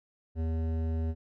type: tone with hard clipping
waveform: sine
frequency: 80.8 Hz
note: E2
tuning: 34 cents flat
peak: -30 dBFS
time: 0.35-1.15 s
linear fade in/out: 50 ms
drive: 13 dB
effects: none